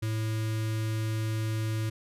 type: tone with notch filter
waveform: square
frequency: 110 Hz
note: A2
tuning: in tune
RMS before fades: -30 dBFS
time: 0.02-1.9 s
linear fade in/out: 10 ms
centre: 750 Hz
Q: 1
effects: resampled to 32000 Hz